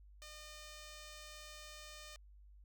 5% pulse tone, 607 Hz, D#5, 43 cents flat, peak -40 dBFS, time 0.22-2.16 s, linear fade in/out 0 ms, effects added 50 Hz sine -57 dBFS peak until 2.64 s

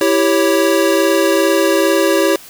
square chord, C# diminished, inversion first, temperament equal, 329.6 / 392 / 554.4 Hz, E4 / G4 / C#5, 0 / 0 / 0 cents, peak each -16 dBFS, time 0.01-2.36 s, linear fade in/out 2 ms, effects white hiss -38 dBFS RMS until 2.49 s

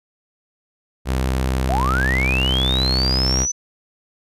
sawtooth tone, 64.8 Hz, C2, 16 cents flat, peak -14 dBFS, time 1.05-3.47 s, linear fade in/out 50 ms
sine linear sweep, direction up, 622.3 to 6070 Hz, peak -19 dBFS, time 1.69-3.52 s, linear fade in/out 10 ms
effects resampled to 32000 Hz

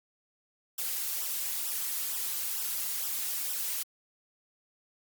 blue noise with flanger, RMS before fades -33 dBFS, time 0.78-3.83 s, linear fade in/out 5 ms, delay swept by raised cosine 0.44 to 4.64 ms, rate 2.2 Hz, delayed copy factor -0.75, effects Opus 48 kbps

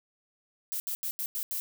violet noise bursts at uneven times, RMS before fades -33 dBFS, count 6, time 0.72-0.8 / 0.87-0.95 / 1.03-1.11 / 1.19-1.26 / 1.35-1.43 / 1.51-1.6 s, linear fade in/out 0 ms, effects none

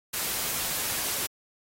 white noise, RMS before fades -30 dBFS, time 0.13-1.27 s, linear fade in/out 10 ms, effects AAC 48 kbps

